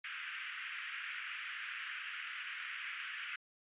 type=band-pass noise; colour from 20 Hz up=pink; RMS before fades=-44 dBFS; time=0.04-3.36 s; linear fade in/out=5 ms; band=1400 to 3000 Hz; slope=48 dB/octave; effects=resampled to 8000 Hz